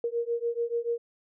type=beating tone pair; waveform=sine; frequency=466.2 / 473.1 Hz; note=A#4 / A#4; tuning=0 / +26 cents; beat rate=6.9 Hz; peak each=-30 dBFS; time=0.04-0.98 s; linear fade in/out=2 ms; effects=none